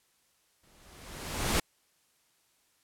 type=noise with exponential growth; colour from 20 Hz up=pink; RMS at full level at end=-25 dBFS; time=0.63-1.6 s; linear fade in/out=5 ms; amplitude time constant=210 ms; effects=white hiss -70 dBFS RMS until 2.83 s + low-pass 12000 Hz 12 dB/octave